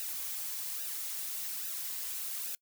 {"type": "noise with flanger", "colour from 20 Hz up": "blue", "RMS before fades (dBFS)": -38, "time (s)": [0, 2.55], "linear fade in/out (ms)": 0, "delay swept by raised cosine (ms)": [0.9, 6.3], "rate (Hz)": 1.2, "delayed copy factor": -0.65, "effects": ["noise-tail reverb RT60 0.1 s tail -24 dB re dry"]}